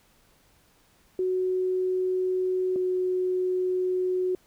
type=tone pair in turn; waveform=sine; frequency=370 / 367.4 Hz; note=F#4 / F#4; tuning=0 / -12 cents; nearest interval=unison; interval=12 cents; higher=first; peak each=-23 dBFS; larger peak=neither; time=1.19-2.76 / 2.76-4.35 s; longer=second; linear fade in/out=2 ms; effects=pink hiss -62 dBFS RMS until 4.46 s